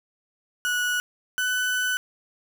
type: tone pair in turn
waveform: 35% pulse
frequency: 1468 / 1498 Hz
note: F#6 / F#6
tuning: -14 / +21 cents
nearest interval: unison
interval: 35 cents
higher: second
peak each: -21 dBFS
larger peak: neither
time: 0.65-1 / 1.38-1.97 s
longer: second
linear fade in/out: 0 ms
effects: none